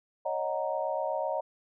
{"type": "chord", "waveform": "sine", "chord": "D# minor seventh", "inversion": "third", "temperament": "equal", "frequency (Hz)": [554.4, 622.3, 740, 932.3], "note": ["C#5", "D#5", "F#5", "A#5"], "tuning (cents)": [0, 0, 0, 0], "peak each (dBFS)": [-34, -32, -36, -35], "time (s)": [0.25, 1.41], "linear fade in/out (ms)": 10, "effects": []}